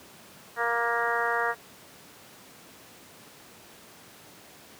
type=harmonic tone; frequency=234.6 Hz; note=A#3; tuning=11 cents sharp; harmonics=2 / 3 / 4 / 5 / 6 / 7 / 8; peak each=-32 / -32 / -32 / -32 / -32 / -32 / -32 dBFS; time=0.56-1.55 s; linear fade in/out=50 ms; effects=pink hiss -50 dBFS RMS until 4.79 s + high-pass 150 Hz 12 dB/octave